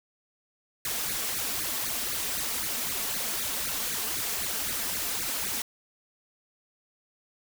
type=noise with flanger; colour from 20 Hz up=white; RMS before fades=-31 dBFS; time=0.85-5.62 s; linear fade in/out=2 ms; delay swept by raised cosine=0.46 to 4.56 ms; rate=3.9 Hz; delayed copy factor=+1; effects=none